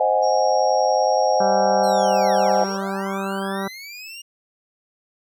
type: chord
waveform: sine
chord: Ab dominant seventh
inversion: first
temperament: equal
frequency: 523.3 / 622.3 / 740 / 830.6 Hz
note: C5 / Eb5 / Gb5 / Ab5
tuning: 0 / 0 / 0 / 0 cents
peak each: -21 dBFS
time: 0-2.64 s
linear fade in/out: 5 ms
type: tone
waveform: sine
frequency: 5588 Hz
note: F8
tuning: in tune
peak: -31 dBFS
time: 0.22-2.78 s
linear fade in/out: 20 ms
type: harmonic tone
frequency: 194.9 Hz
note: G3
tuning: 10 cents flat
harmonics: 1 / 2 / 3 / 4 / 5 / 6 / 7 / 8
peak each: -27 / -30 / -32 / -33 / -34 / -35 / -35 / -36 dBFS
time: 1.4-3.68 s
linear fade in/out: 5 ms
type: linear two-way sweep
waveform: 25% pulse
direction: down then up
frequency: 4303 to 310 to 2850 Hz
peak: -31 dBFS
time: 1.83-4.22 s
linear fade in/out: 10 ms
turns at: 2.62 s
effects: none